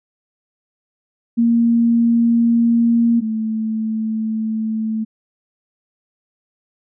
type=tone pair in turn; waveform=sine; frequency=233.1 / 220 Hz; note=A#3 / A3; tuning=0 / 0 cents; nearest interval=minor second; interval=100 cents; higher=first; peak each=-11 / -18 dBFS; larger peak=first; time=1.37-3.21 / 3.21-5.05 s; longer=neither; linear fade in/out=20 ms; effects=none